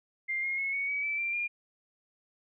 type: tone with pitch steps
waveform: sine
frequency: 2100 / 2142 / 2184 / 2227 / 2272 / 2317 / 2363 / 2409 Hz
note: C7 / C7 / C#7 / C#7 / C#7 / D7 / D7 / D7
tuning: +6 / +40 / -26 / +7 / +42 / -24 / +10 / +43 cents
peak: -29 dBFS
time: 0.28-1.48 s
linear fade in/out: 20 ms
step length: 150 ms
effects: none